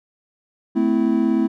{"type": "chord", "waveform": "triangle", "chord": "A minor", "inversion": "none", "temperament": "equal with one note detuned", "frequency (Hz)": [220, 257, 329.6], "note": ["A3", "C4", "E4"], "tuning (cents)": [0, -31, 0], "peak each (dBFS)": -18, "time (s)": [0.75, 1.48], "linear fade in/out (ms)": 20, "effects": []}